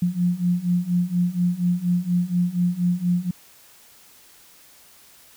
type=beating tone pair; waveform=sine; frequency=174.61 / 178.81 Hz; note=F3 / F3; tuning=0 / +41 cents; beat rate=4.2 Hz; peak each=-23 / -21 dBFS; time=0.02-3.31 s; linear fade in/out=5 ms; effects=white hiss -51 dBFS RMS until 5.36 s